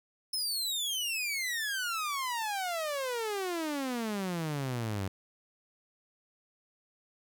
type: exponential sweep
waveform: sawtooth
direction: down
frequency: 5280 to 92.8 Hz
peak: -28 dBFS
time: 0.33-5.08 s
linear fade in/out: 5 ms
effects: none